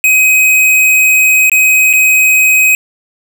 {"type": "tone with dropouts", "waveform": "square", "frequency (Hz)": 2525, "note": "D#7", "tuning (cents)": 25, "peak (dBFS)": -6, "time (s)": [0.04, 2.75], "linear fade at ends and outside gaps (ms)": 1, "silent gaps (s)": [[1.497, 1.517], [1.93, 1.935]], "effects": []}